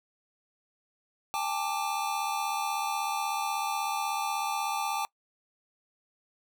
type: chord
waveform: square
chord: G suspended second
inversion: none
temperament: equal with one note detuned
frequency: 803.7 / 880 / 1174.7 Hz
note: G5 / A5 / D6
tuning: +43 / 0 / 0 cents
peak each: -34 / -34 / -35 dBFS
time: 1.34-5.05 s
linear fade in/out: 0 ms
effects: noise-tail reverb RT60 0.1 s tail -23 dB re dry